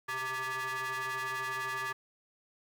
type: ring-modulated tone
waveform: 35% pulse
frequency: 262.9 Hz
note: C4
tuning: 8 cents sharp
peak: -29 dBFS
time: 0.08-1.93 s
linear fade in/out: 10 ms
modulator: 1440 Hz
effects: 11-bit